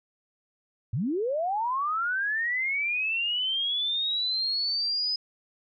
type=linear sweep; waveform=sine; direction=up; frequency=94.3 to 5050 Hz; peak=-25 dBFS; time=0.93-5.16 s; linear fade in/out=5 ms; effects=none